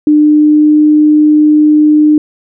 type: tone with pitch glide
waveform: sine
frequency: 300.4 to 302.5 Hz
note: D4 to D#4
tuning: +39 to -49 cents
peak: -3 dBFS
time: 0.07-2.18 s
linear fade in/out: 2 ms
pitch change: +12 cents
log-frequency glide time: 0.17-0.77 s
effects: none